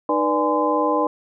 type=tone cluster; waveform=sine; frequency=306.2 / 488.7 / 589 / 832 / 1027 Hz; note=D#4 / B4 / D5 / G#5 / C6; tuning=-28 / -18 / +5 / +3 / -33 cents; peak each=-23 / -23 / -24 / -25 / -22 dBFS; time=0.09-1.07 s; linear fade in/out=2 ms; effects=none